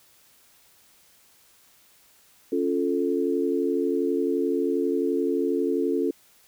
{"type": "chord", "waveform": "sine", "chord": "Db augmented", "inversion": "none", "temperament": "equal", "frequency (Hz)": [277.2, 349.2, 440], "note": ["Db4", "F4", "A4"], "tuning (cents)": [0, 0, 0], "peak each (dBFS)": [-26, -26, -26], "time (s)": [2.52, 6.11], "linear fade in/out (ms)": 5, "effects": ["white hiss -58 dBFS RMS until 6.47 s"]}